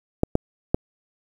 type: clicks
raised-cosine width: 2 ms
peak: -4 dBFS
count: 3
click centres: 0.234 / 0.354 / 0.745 s
effects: 7-bit